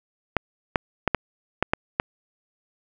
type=clicks; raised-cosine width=0.5 ms; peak=-4 dBFS; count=7; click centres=0.367 / 0.758 / 1.077 / 1.147 / 1.626 / 1.735 / 1.999 s; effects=none